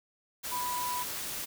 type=tone in noise; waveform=sine; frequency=987 Hz; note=B5; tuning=1 cent flat; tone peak=-32 dBFS; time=0.51-1.04 s; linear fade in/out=20 ms; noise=white; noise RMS=-37 dBFS; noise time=0.43-1.46 s; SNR=+2 dB; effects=none